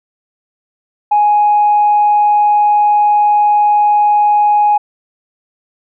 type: tone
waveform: sine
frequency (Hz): 833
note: G#5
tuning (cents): +5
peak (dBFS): -6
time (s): 1.11-4.78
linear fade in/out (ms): 10
effects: tanh soft clip ceiling -3 dBFS